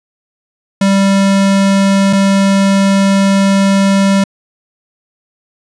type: tone pair in turn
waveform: square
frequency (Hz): 196 / 196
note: G3 / G3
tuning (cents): 0 / 0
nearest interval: unison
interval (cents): 0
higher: neither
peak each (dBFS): -8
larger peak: neither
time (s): 0.81-2.13 / 2.13-4.24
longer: second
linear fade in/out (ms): 5
effects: resampled to 22050 Hz